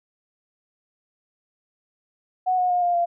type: tone with pitch steps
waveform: sine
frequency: 739 / 726.7 / 714.7 / 702.8 / 691.1 Hz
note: F#5 / F#5 / F5 / F5 / F5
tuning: -2 / -31 / +40 / +11 / -18 cents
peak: -18 dBFS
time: 2.46-3.06 s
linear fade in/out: 20 ms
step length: 120 ms
effects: none